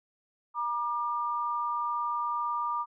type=tone pair together; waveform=sine; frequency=954 / 1196.1 Hz; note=A#5 / D6; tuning=+40 / +31 cents; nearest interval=major third; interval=391 cents; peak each=-32 / -30 dBFS; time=0.54-2.86 s; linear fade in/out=50 ms; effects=none